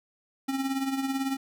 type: tone with tremolo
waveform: square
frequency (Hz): 269.4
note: C#4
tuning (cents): -49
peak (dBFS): -25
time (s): 0.48-1.37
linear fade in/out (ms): 10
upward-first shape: triangle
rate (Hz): 18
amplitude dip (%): 65
effects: none